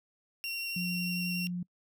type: tone with vibrato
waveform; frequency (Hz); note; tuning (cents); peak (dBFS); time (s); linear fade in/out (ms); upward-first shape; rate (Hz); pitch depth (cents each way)
30% pulse; 2743; F7; -32; -31; 0.44-1.47; 0; sine; 11; 11
type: tone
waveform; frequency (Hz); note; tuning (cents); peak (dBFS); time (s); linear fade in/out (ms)
sine; 177.4; F3; +27; -32; 0.76-1.63; 5
effects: noise-tail reverb RT60 0.1 s tail -26 dB re dry